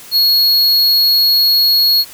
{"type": "tone", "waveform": "square", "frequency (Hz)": 4324, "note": "C#8", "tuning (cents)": -44, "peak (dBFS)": -9, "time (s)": [0.11, 2.05], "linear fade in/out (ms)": 50, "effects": ["white hiss -36 dBFS RMS until 2.13 s"]}